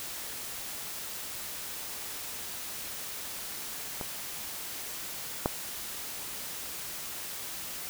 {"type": "clicks", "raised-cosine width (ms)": 1, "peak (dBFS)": [-21, -11], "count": 2, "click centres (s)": [4.012, 5.459], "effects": ["white hiss -39 dBFS RMS until 7.89 s"]}